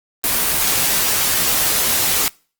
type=noise with comb filter; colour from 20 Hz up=white; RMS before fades=-17 dBFS; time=0.24-2.28 s; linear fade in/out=0 ms; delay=15 ms; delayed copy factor=-0.5; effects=noise-tail reverb RT60 0.4 s tail -25 dB re dry + Opus 24 kbps